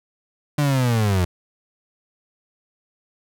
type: linear sweep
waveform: 35% pulse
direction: down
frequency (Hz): 149.6 to 86.3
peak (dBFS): -15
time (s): 0.58-1.25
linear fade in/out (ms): 5
effects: none